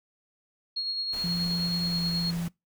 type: tone with tremolo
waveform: sine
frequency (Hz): 4294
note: C8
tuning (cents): +44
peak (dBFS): -27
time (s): 0.76-2.31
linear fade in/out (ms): 10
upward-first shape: sine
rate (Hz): 9.4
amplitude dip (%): 35
type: noise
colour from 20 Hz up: pink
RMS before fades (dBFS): -42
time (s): 1.12-2.49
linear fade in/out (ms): 20
type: tone with pitch glide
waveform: sine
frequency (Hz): 172.7 to 170.13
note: F3 to F3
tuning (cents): -19 to -45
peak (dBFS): -28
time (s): 1.24-2.48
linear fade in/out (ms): 2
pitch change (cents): -26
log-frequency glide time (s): 1.87-2
effects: noise-tail reverb RT60 0.2 s tail -24 dB re dry